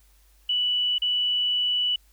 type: tone with dropouts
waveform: sine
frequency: 2960 Hz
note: F#7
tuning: in tune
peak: -21 dBFS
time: 0.49-1.96 s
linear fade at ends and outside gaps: 5 ms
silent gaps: 0.983-1.019 s
effects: added 50 Hz sine -56 dBFS peak until 2.12 s + white hiss -63 dBFS RMS until 2.12 s